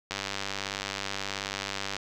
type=click train; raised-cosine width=0.2 ms; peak=-14 dBFS; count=184; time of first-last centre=0.11-1.966 s; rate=98.6 Hz; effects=none